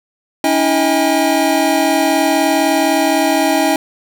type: tone cluster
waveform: square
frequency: 284 / 323.5 / 636 / 808 Hz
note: C#4 / E4 / D#5 / G#5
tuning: +42 / -32 / +38 / -48 cents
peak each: -18 dBFS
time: 0.44-3.76 s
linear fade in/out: 2 ms
effects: none